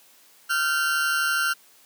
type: tone pair together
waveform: 40% pulse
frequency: 1388.9 / 1541 Hz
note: F6 / G6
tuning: -10 / -30 cents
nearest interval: major second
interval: 180 cents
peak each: -22 / -25 dBFS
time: 0.49-1.54 s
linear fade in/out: 20 ms
effects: white hiss -55 dBFS RMS until 1.85 s + high-pass 200 Hz 12 dB/octave